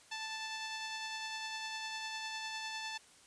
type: tone with tremolo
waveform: 10% pulse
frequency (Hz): 880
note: A5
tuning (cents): 0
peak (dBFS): -30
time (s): 0.11-2.98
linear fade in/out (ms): 10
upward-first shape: sine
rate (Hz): 9.9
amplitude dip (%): 25
effects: white hiss -61 dBFS RMS until 3.26 s + resampled to 22050 Hz